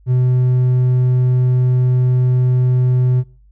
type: tone with hard clipping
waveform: sine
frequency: 126.2 Hz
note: B2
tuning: 38 cents sharp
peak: -12 dBFS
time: 0.06-3.24 s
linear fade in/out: 50 ms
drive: 3 dB
effects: noise-tail reverb RT60 0.4 s tail -22 dB re dry + added 50 Hz sine -45 dBFS peak until 3.51 s